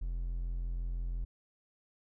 triangle tone, 42.96 Hz, F1, 28 cents flat, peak -31 dBFS, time 0.01-1.25 s, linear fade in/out 10 ms, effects none

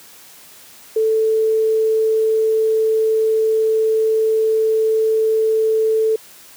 sine tone, 440.5 Hz, A4, 2 cents sharp, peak -13 dBFS, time 0.96-6.16 s, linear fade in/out 5 ms, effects white hiss -43 dBFS RMS until 6.56 s + high-pass 100 Hz 12 dB/octave

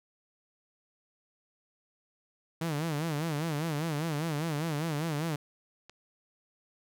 sawtooth tone with vibrato, 155.56 Hz, D#3, in tune, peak -26 dBFS, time 2.61-5.36 s, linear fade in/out 5 ms, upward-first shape sine, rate 5 Hz, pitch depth 140 cents each way
clicks, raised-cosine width 0.2 ms, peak -31 dBFS, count 2, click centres 4.137 / 5.896 s
effects none

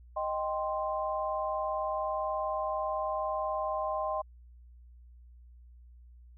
sine chord, C minor, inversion first, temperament equal, 622.3 / 784 / 1046.5 Hz, Eb5 / G5 / C6, 0 / 0 / 0 cents, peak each -33 / -36 / -34 dBFS, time 0.16-4.22 s, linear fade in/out 10 ms, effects added 60 Hz sine -51 dBFS peak until 6.37 s

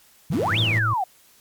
sine exponential two-way sweep, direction up then down, 130.81 to 3729 to 711 Hz, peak -20 dBFS, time 0.3-1.04 s, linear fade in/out 5 ms, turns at 0.59 s
sawtooth chord, E diminished, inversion first, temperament equal with one note detuned, 96.93 / 116.54 / 164.81 Hz, G2 / Bb2 / E3, -19 / 0 / 0 cents, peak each -28 / -28 / -29 dBFS, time 0.31-0.8 s, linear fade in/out 20 ms
triangle tone, 110 Hz, A2, in tune, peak -20 dBFS, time 0.51-0.94 s, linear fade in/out 10 ms
effects white hiss -55 dBFS RMS until 1.4 s + MP3 96 kbps

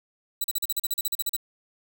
5% pulse tone bursts, 3942 Hz, B7, 4 cents flat, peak -16 dBFS, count 14, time 0.41-1.365 s, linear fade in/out 5 ms, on 32 ms, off 39 ms, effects none

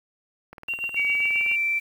click train, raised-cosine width 0.5 ms, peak -26 dBFS, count 20, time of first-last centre 0.53-1.514 s, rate 19.3 Hz
sine tone with tremolo, 2760 Hz, F7, 21 cents flat, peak -24 dBFS, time 0.68-1.56 s, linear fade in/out 5 ms, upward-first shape sine, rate 7.5 Hz, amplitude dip 70%
sine tone with pitch glide, 2274 to 2338 Hz, C#7 to D7, +44 to -8 cents, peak -21 dBFS, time 0.96-1.8 s, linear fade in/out 20 ms, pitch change +48 cents, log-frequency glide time 1.08-1.51 s
effects 8-bit

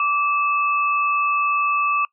sine tone pair together, 1163 / 2611 Hz, D6 / E7, -17 / -17 cents, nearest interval octave + major second, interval 1400 cents, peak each -18 / -23 dBFS, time 0-2.05 s, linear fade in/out 2 ms, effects noise-tail reverb RT60 0.1 s tail -22 dB re dry

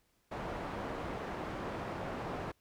white low-pass noise, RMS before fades -40 dBFS, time 0.31-2.52 s, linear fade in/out 10 ms, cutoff 910 Hz, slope 12 dB/octave, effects pink hiss -74 dBFS RMS until 2.6 s

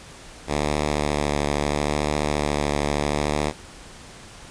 5% pulse tone with vibrato, 73.6 Hz, D2, 4 cents sharp, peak -10 dBFS, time 0.47-3.53 s, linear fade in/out 50 ms, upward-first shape triangle, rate 0.75 Hz, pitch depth 26 cents each way, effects pink hiss -43 dBFS RMS until 4.5 s + resampled to 22050 Hz

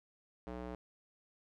square tone with band-pass filter, 61.4 Hz, B1, 9 cents flat, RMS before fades -44 dBFS, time 0.47-0.75 s, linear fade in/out 0 ms, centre 520 Hz, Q 0.78, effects none

